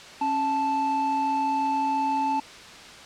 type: tone pair together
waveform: triangle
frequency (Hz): 274.2 / 877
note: C#4 / A5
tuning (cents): -19 / -6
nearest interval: octave + minor sixth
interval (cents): 2013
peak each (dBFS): -28 / -21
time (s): 0.21-2.4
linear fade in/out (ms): 5
effects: white hiss -43 dBFS RMS until 3.05 s + low-pass 5000 Hz 12 dB/octave